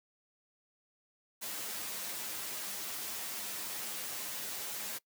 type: noise with comb filter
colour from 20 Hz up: white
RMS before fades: -40 dBFS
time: 1.41-4.99 s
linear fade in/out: 20 ms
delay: 9.6 ms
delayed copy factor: +0.65
effects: noise-tail reverb RT60 0.1 s tail -22 dB re dry + high-pass 150 Hz 12 dB/octave